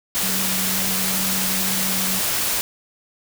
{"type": "tone in noise", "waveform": "sine", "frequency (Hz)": 189.4, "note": "F#3", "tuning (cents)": 41, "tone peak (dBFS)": -28, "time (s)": [0.23, 2.19], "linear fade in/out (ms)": 0, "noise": "white", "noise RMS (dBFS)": -22, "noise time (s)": [0.15, 2.61], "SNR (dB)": -9, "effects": []}